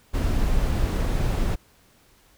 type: noise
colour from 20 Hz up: brown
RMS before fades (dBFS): -22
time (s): 0.13-1.56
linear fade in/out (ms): 20
effects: pink hiss -58 dBFS RMS until 2.37 s